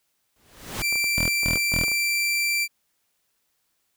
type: noise with exponential growth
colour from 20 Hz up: pink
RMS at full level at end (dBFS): -27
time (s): 0.36-0.82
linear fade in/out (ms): 1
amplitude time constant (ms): 100
type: tone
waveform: sawtooth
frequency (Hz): 2349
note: D7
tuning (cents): 0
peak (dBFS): -18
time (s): 0.8-2.68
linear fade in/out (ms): 50
type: clicks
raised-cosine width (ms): 1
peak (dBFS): -24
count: 11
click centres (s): 0.926 / 0.957 / 1.042 / 1.21 / 1.433 / 1.501 / 1.573 / 1.72 / 1.843 / 1.882 / 1.917
type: tone bursts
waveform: 10% pulse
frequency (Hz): 40.86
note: E1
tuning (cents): -14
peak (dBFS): -17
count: 3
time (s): 1.18-1.837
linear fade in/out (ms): 0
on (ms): 99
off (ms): 180
effects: white hiss -72 dBFS RMS until 3.96 s